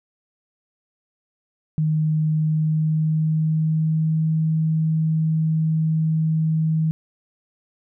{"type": "tone with pitch glide", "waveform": "sine", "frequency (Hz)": [155.56, 158.74], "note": ["D#3", "D#3"], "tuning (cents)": [0, 35], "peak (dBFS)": -17, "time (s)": [1.78, 6.91], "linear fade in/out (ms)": 0, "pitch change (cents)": 35, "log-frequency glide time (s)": [2.34, 4.29], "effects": []}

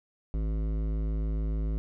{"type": "tone with hard clipping", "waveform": "sine", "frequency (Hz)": 53.4, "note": "G#1", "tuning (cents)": 49, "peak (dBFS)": -29, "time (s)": [0.34, 1.78], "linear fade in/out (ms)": 0, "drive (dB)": 14, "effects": []}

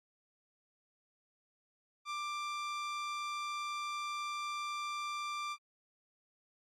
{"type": "tone", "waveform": "sawtooth", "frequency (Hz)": 1182, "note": "D6", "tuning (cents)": 11, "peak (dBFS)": -33, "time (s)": [2.05, 5.57], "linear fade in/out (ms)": 50, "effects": ["low-pass 6000 Hz 12 dB/octave", "AAC 48 kbps"]}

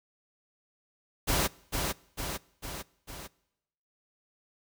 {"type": "noise with echo", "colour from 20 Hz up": "pink", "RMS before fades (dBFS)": -27, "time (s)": [1.27, 1.48], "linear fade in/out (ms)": 20, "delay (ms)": 450, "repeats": 4, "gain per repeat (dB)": -4, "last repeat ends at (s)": 3.28, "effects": ["noise-tail reverb RT60 0.9 s tail -24 dB re dry"]}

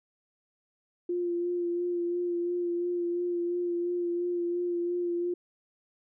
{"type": "tone with vibrato", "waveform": "sine", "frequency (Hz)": 349.2, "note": "F4", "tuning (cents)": 0, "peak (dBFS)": -27, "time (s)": [1.09, 5.34], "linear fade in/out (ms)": 5, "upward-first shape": "sine", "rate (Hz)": 2.9, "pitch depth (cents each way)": 21, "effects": []}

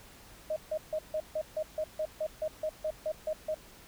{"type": "tone bursts", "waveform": "sine", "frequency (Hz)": 622.3, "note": "D#5", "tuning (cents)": 0, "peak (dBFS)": -29, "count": 15, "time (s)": [0.5, 3.545], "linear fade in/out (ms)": 5, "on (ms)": 63, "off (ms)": 150, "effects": ["added 52 Hz sine -62 dBFS peak until 3.87 s", "pink hiss -54 dBFS RMS until 3.87 s"]}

